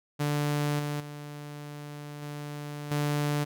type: tone with level steps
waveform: sawtooth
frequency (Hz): 146.83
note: D3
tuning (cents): 0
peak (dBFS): -22 / -26 / -35 / -32 / -22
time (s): 0.19-3.45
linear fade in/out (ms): 20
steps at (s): 0.79 / 1 / 2.22 / 2.91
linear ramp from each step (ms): 5
effects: none